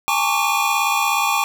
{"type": "tone cluster", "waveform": "square", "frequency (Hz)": [817, 894, 1102, 1159, 2432], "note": ["G#5", "A5", "C#6", "D6", "D#7"], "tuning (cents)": [-29, 27, -11, -23, -40], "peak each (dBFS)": -24, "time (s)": [0.08, 1.44], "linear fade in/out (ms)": 0, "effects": []}